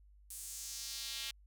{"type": "tone with high-pass filter sweep", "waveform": "square", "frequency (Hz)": 125.4, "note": "B2", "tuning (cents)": 27, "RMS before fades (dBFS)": -44, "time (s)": [0.3, 1.31], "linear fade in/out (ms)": 5, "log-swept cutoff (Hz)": [9400, 3100], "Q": 1.8, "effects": ["added 50 Hz sine -59 dBFS peak until 1.46 s"]}